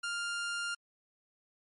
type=tone; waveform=sawtooth; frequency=1400 Hz; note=F6; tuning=4 cents sharp; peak=-30 dBFS; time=0.03-0.75 s; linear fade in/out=10 ms; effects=MP3 48 kbps